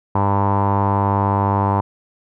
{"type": "tone with low-pass filter", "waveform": "sawtooth", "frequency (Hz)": 99.7, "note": "G2", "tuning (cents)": 30, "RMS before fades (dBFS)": -17, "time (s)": [0.15, 1.81], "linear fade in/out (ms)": 5, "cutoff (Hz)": 950, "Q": 7.5, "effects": []}